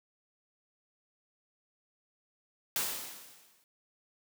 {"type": "noise with exponential decay", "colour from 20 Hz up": "white", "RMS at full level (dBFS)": -30, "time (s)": [2.76, 3.64], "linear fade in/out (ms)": 1, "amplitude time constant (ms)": 190, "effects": ["high-pass 150 Hz 12 dB/octave"]}